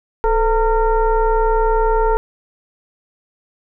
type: tone with frequency modulation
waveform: sine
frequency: 440 Hz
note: A4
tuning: in tune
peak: -12 dBFS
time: 0.24-2.17 s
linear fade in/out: 0 ms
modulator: 470 Hz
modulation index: 1.3
effects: none